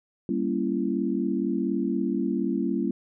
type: chord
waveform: sine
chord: G diminished seventh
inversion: none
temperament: equal with one note detuned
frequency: 196 / 233.1 / 277.2 / 337.5 Hz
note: G3 / Bb3 / Db4 / Fb4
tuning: 0 / 0 / 0 / +41 cents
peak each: -29 dBFS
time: 0.29-2.91 s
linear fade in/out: 2 ms
effects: none